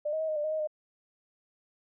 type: tone with pitch steps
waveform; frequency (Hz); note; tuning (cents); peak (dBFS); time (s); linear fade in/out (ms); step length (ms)
sine; 596 / 630 / 636 / 620 / 593 / 621 / 627 / 611; D5 / D#5 / D#5 / D#5 / D5 / D#5 / D#5 / D#5; +25 / +21 / +38 / -6 / +17 / -3 / +13 / -32; -28; 0.05-0.674; 10; 78
effects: none